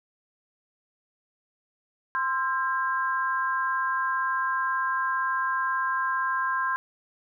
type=tone cluster; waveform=sine; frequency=1044 / 1341 / 1606 Hz; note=C6 / E6 / G6; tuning=-4 / +29 / +41 cents; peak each=-26 / -35 / -28 dBFS; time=2.15-6.76 s; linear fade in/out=0 ms; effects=none